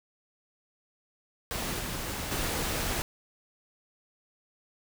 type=noise with level steps; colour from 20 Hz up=pink; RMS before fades=-33 / -35 / -31 dBFS; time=1.51-3.02 s; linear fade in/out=0 ms; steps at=1.79 / 2.31 s; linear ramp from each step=5 ms; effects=none